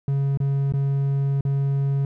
triangle tone with dropouts, 138.59 Hz, C#3, in tune, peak -17 dBFS, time 0.08-2.05 s, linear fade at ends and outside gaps 2 ms, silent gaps 0.374-0.402 / 0.723-0.737 / 1.409-1.451 s, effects none

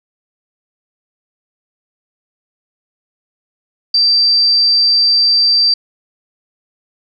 sine tone, 4683 Hz, D8, 6 cents flat, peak -8 dBFS, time 3.94-5.74 s, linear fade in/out 5 ms, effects none

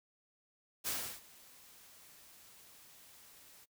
white noise with ADSR envelope, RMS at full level -36 dBFS, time 0.84-3.66 s, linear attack 31 ms, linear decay 330 ms, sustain -23 dB, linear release 28 ms, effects noise-tail reverb RT60 0.1 s tail -22 dB re dry

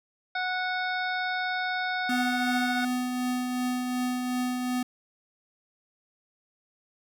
harmonic tone, 736 Hz, F#5, 9 cents flat, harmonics 1 / 2 / 3 / 5 / 6 / 7, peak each -31 / -30 / -36 / -38 / -46 / -46 dBFS, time 0.35-2.85 s, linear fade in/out 5 ms
square tone with tremolo, 250 Hz, B3, 21 cents sharp, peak -26 dBFS, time 2.09-4.83 s, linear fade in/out 5 ms, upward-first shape triangle, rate 2.7 Hz, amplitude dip 35%
effects none

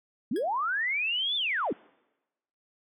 sine linear two-way sweep, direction up then down, 191.3 to 3581 to 191.3 Hz, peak -26 dBFS, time 0.31-1.73 s, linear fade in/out 5 ms, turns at 1.36 s
25% pulse tone with exponential decay, 1656 Hz, G#6, 5 cents flat, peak -34 dBFS, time 0.36-0.47 s, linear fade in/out 2 ms, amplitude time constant 22 ms
effects noise-tail reverb RT60 1.0 s tail -25 dB re dry

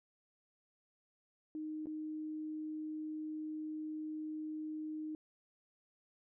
sine tone with dropouts, 309.4 Hz, D#4, 10 cents flat, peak -39 dBFS, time 1.55-5.15 s, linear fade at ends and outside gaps 1 ms, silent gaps 1.858-1.869 s, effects none

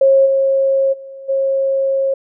sine tone with level steps, 541 Hz, C#5, 42 cents flat, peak -7 / -11 / -30 / -13 dBFS, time 0.01-2.14 s, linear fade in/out 5 ms, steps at 0.25 / 0.92 / 1.28 s, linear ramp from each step 20 ms, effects none

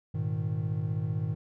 triangle chord, Ab suspended second, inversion none, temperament equal with one note detuned, 103.83 / 119.33 / 155.56 Hz, Ab2 / Bb2 / Eb3, 0 / +41 / 0 cents, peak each -30 / -32 / -30 dBFS, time 0.14-1.35 s, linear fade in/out 10 ms, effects none

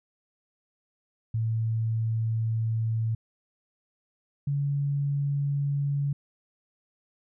sine tone pair in turn, 112.5 / 141.74 Hz, A2 / C#3, +39 / +39 cents, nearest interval major third, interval 400 cents, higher second, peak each -24 dBFS, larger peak neither, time 1.34-3.15 / 4.47-6.13 s, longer first, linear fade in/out 5 ms, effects none

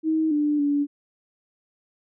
sine tone with pitch steps, 316.7 / 296.1 / 287.7 Hz, D#4 / D4 / D4, +31 / +14 / -36 cents, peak -19 dBFS, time 0.03-0.87 s, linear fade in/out 50 ms, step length 280 ms, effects none

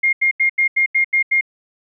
sine tone bursts, 2128 Hz, C7, 29 cents sharp, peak -12 dBFS, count 8, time 0.03-1.411 s, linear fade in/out 10 ms, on 100 ms, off 83 ms, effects none

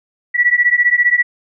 sine beating tone pair, 1938 / 1953 Hz, B6 / B6, -33 / -20 cents, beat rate 15 Hz, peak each -13 dBFS, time 0.34-1.23 s, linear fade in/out 20 ms, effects none

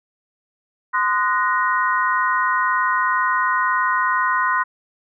sine tone cluster, 1031 / 1232 / 1473 / 1874 Hz, C6 / D#6 / F#6 / A#6, -26 / -17 / -8 / +9 cents, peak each -19 / -25 / -22 / -24 dBFS, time 0.93-4.64 s, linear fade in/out 20 ms, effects none

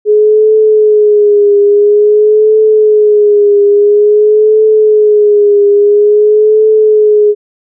sine tone with vibrato, 420 Hz, G#4, 19 cents sharp, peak -3 dBFS, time 0.05-7.35 s, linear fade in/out 50 ms, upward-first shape triangle, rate 0.49 Hz, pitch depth 60 cents each way, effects none

